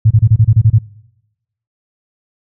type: tone bursts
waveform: sine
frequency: 110 Hz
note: A2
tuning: in tune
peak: -4 dBFS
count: 9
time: 0.05-0.787 s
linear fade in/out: 10 ms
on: 57 ms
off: 28 ms
effects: noise-tail reverb RT60 0.9 s tail -22 dB re dry